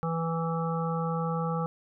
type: harmonic tone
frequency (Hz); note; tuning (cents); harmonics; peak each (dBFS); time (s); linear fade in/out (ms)
164.81; E3; 0; 1 / 3 / 5 / 7 / 8; -29 / -34 / -36 / -37 / -38; 0.03-1.66; 0
effects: none